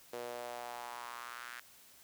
sawtooth tone with high-pass filter sweep, 120.5 Hz, B2, 42 cents flat, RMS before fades -45 dBFS, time 0.13-1.6 s, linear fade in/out 5 ms, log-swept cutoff 470 to 1600 Hz, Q 3, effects white hiss -60 dBFS RMS until 2.03 s

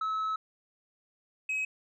sine tone pair in turn, 1295 / 2548 Hz, E6 / D#7, -31 / +41 cents, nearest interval octave, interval 1172 cents, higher second, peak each -26 dBFS, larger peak neither, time 0.01-0.36 / 1.49-1.65 s, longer first, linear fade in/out 5 ms, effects tanh soft clip ceiling -28 dBFS

